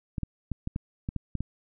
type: clicks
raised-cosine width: 5 ms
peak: -18 dBFS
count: 9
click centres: 0.182 / 0.233 / 0.517 / 0.674 / 0.761 / 1.089 / 1.163 / 1.353 / 1.406 s
effects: none